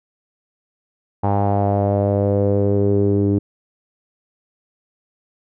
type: tone with low-pass filter sweep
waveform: sawtooth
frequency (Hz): 100.7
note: G2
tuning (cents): +47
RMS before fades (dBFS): -17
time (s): 1.23-3.39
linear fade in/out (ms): 10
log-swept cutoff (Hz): 840 to 340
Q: 4.8
effects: none

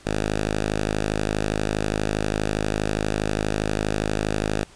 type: tone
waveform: 5% pulse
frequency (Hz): 52.4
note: G#1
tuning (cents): +16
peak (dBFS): -11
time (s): 0.05-4.64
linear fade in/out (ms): 10
effects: pink hiss -50 dBFS RMS until 4.75 s + resampled to 22050 Hz

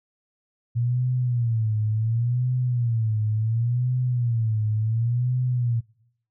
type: tone with vibrato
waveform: sine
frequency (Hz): 116.54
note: A#2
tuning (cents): 0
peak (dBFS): -20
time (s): 0.75-5.81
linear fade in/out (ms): 20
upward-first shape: sine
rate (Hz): 0.7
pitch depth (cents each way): 140
effects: noise-tail reverb RT60 0.8 s tail -25 dB re dry

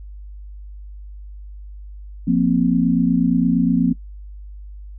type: chord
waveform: sine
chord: F suspended fourth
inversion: none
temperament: equal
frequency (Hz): 174.61 / 233.1 / 261.6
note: F3 / Bb3 / C4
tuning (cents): 0 / 0 / 0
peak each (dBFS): -18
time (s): 2.27-3.93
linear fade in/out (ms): 10
effects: noise-tail reverb RT60 0.1 s tail -20 dB re dry + added 50 Hz sine -33 dBFS peak until 4.98 s

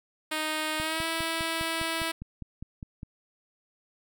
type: tone with pitch glide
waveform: 5% pulse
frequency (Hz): 310.5 to 327.3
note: D#4 to E4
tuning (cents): -3 to -12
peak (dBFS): -17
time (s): 0.31-2.12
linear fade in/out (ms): 10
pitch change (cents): +91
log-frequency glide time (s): 0.78-1.05
type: click train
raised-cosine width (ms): 5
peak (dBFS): -26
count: 12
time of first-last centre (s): 0.8-3.031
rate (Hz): 4.93
effects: none

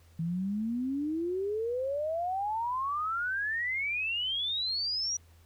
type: exponential sweep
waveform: sine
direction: up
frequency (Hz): 160 to 5860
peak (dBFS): -29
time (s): 0.19-5.17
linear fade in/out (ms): 5
effects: added 83 Hz sine -56 dBFS peak until 5.45 s + pink hiss -65 dBFS RMS until 5.45 s

